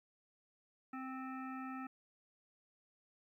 harmonic tone with a mistuned harmonic, 261.6 Hz, C4, in tune, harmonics 1 / 3 / 5 / 7 / 9 / 10, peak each -44 / -51 / -48 / -55 / -61 / -62 dBFS, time 0.93-1.87 s, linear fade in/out 5 ms, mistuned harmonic 9, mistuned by +17 cents, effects 13-bit

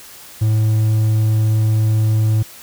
triangle tone, 109 Hz, A2, 16 cents flat, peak -10 dBFS, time 0.41-2.43 s, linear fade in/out 10 ms, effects white hiss -39 dBFS RMS until 2.62 s

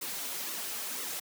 white noise with flanger, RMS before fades -37 dBFS, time 0.01-1.2 s, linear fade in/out 10 ms, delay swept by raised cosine 1.2 to 5.4 ms, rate 2 Hz, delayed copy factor -0.65, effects high-pass 200 Hz 12 dB/octave

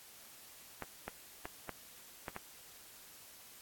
clicks, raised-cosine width 0.5 ms, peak -25 dBFS, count 6, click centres 0.823 / 1.08 / 1.455 / 1.693 / 2.282 / 2.364 s, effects white hiss -56 dBFS RMS until 3.61 s + AAC 64 kbps

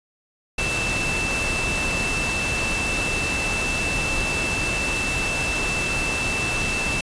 sine tone in noise, 2654 Hz, E7, 11 cents sharp, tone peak -24 dBFS, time 0.58-7.01 s, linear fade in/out 5 ms, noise pink, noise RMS -26 dBFS, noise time 0.58-7.01 s, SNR -1 dB, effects resampled to 22050 Hz

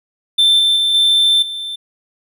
triangle tone with level steps, 3553 Hz, A7, 16 cents sharp, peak -7 / -9 / -11 / -8 / -21 dBFS, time 0.38-1.76 s, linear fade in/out 10 ms, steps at 0.59 / 0.76 / 0.94 / 1.42 s, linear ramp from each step 5 ms, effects none

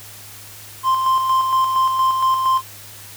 triangle tone with tremolo, 1046.5 Hz, C6, in tune, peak -11 dBFS, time 0.83-2.62 s, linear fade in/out 50 ms, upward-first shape square, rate 4.3 Hz, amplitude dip 40%, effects added 102 Hz sine -45 dBFS peak until 3.16 s + white hiss -39 dBFS RMS until 3.16 s

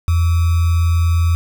sine tone with sample-and-hold, 84.2 Hz, E2, 37 cents sharp, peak -11 dBFS, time 0.08-1.35 s, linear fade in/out 0 ms, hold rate 1225 Hz, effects none

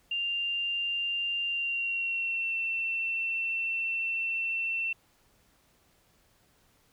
sine tone with pitch glide, 2791 to 2693 Hz, F7 to E7, -2 to +36 cents, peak -28 dBFS, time 0.11-4.93 s, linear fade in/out 5 ms, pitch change -62 cents, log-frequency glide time 1.45-2.55 s, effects pink hiss -66 dBFS RMS until 6.92 s

